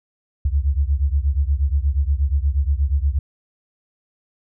sine beating tone pair, 67.1 / 75.5 Hz, C2 / D2, +44 / +48 cents, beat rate 8.4 Hz, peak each -18 / -20 dBFS, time 0.45-3.19 s, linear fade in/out 5 ms, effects none

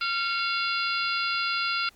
harmonic tone with a mistuned harmonic, 690 Hz, F5, 21 cents flat, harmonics 2 / 3 / 4 / 5 / 6 / 7, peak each -28 / -35 / -31 / -37 / -34 / -34 dBFS, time 0.01-1.89 s, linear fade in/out 2 ms, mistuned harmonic 3, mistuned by +100 cents, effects pink hiss -59 dBFS RMS until 1.95 s + Opus 24 kbps

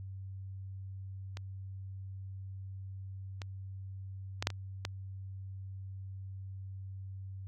clicks, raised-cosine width 0.2 ms, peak -26 / -25 / -16 / -10 / -26 / -17 dBFS, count 6, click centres 1.371 / 3.418 / 4.425 / 4.471 / 4.503 / 4.851 s, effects added 96 Hz sine -41 dBFS peak until 7.47 s

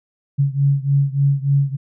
sine beating tone pair, 138.59 / 141.99 Hz, C#3 / C#3, 0 / +42 cents, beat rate 3.4 Hz, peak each -16 / -18 dBFS, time 0.38-1.77 s, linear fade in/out 20 ms, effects none

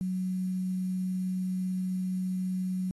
sine tone with quantisation, 185 Hz, F#3, in tune, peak -28 dBFS, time 0.01-2.91 s, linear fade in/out 0 ms, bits 9, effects AAC 32 kbps

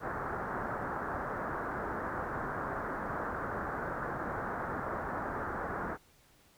white low-pass noise, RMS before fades -37 dBFS, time 0-5.98 s, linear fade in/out 50 ms, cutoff 1600 Hz, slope 48 dB/octave, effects pink hiss -64 dBFS RMS until 6.57 s

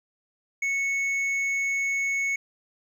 triangle tone with hard clipping, 2207 Hz, C#7, 8 cents flat, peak -25 dBFS, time 0.62-2.36 s, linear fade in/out 5 ms, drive 8 dB, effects none

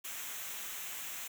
white noise with comb filter, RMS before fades -42 dBFS, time 0.04-1.28 s, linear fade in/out 10 ms, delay 0.21 ms, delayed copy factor -0.6, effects none

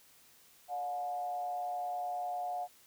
sine tone with frequency modulation, 719 Hz, F#5, 50 cents flat, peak -34 dBFS, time 0.68-2.68 s, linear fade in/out 50 ms, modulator 134 Hz, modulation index 0.5, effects white hiss -62 dBFS RMS until 2.86 s

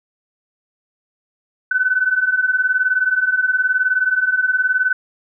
sine beating tone pair, 1495 / 1514 Hz, F#6 / F#6, +17 / +39 cents, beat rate 19 Hz, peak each -19 / -16 dBFS, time 1.71-4.93 s, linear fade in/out 5 ms, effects none

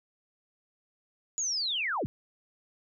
sine linear sweep, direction down, 6930 to 59 Hz, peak -28 dBFS, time 1.38-2.06 s, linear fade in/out 0 ms, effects none

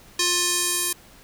square tone with band-pass filter sweep, 352.7 Hz, F4, 17 cents sharp, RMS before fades -23 dBFS, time 0.19-0.93 s, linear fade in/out 5 ms, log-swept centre 5700 to 11000 Hz, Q 1.2, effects pink hiss -50 dBFS RMS until 1.23 s

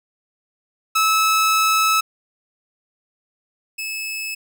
sawtooth tone pair in turn, 1300 / 2600 Hz, E6 / E7, -24 / -24 cents, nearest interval octave, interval 1200 cents, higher second, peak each -11 / -22 dBFS, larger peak first, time 0.95-2.01 / 3.78-4.35 s, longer first, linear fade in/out 10 ms, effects none

